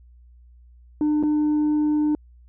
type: tone with dropouts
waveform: sine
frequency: 300.8 Hz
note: D4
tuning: 42 cents sharp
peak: -15 dBFS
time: 1.01-2.15 s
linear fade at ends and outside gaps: 1 ms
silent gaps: 1.228-1.235 s
effects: tanh soft clip ceiling -17 dBFS + added 60 Hz sine -47 dBFS peak until 2.48 s